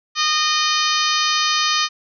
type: harmonic tone with a mistuned harmonic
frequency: 614 Hz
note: D#5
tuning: 23 cents flat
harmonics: 2 / 3 / 4 / 5 / 6 / 7 / 8 / 9 / 10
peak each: -21 / -26 / -26 / -24 / -25 / -25 / -25 / -32 / -27 dBFS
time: 0.15-1.89 s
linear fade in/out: 50 ms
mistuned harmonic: 10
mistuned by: -25 cents
effects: none